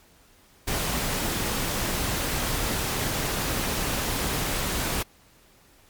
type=noise; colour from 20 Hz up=pink; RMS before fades=-27 dBFS; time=0.67-5.03 s; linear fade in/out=10 ms; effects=pink hiss -57 dBFS RMS until 5.89 s + MP3 96 kbps